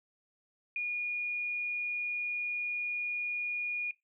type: tone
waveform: sine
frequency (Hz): 2440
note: D#7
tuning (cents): -34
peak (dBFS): -31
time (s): 0.76-3.91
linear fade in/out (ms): 2
effects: noise-tail reverb RT60 0.2 s tail -21 dB re dry